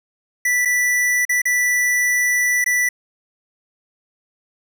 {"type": "tone with dropouts", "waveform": "square", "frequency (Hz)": 1971, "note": "B6", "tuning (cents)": -4, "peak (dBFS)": -16, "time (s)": [0.45, 2.89], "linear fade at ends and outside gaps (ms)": 5, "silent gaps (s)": [[0.651, 0.655], [1.252, 1.293], [1.418, 1.454], [2.643, 2.661]], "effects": []}